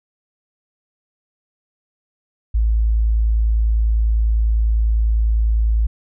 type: tone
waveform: sine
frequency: 55 Hz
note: A1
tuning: in tune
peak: -13 dBFS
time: 2.54-5.87 s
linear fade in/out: 10 ms
effects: none